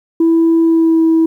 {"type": "tone with pitch glide", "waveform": "sine", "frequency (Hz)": [329.6, 324.9], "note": ["E4", "E4"], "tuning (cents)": [0, -25], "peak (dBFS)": -6, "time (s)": [0.2, 1.26], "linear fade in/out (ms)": 5, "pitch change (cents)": -25, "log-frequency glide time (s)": [0.62, 1.02], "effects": ["tanh soft clip ceiling -5 dBFS", "8-bit"]}